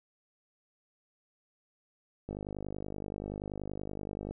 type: click train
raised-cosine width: 2 ms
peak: -25 dBFS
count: 103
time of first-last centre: 2.29-4.31 s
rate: 50.5 Hz
effects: none